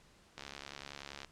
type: click train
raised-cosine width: 0.2 ms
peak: -27 dBFS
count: 62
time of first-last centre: 0.38-1.246 s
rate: 70.4 Hz
effects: pink hiss -64 dBFS RMS until 1.31 s + low-pass 8000 Hz 12 dB/octave